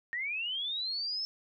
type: linear sweep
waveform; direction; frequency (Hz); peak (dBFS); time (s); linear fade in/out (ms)
sine; up; 1837 to 5310; -32; 0.13-1.25; 0
effects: none